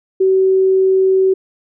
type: tone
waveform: sine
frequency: 380 Hz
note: F#4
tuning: 46 cents sharp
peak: -9 dBFS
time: 0.2-1.34 s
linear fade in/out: 10 ms
effects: none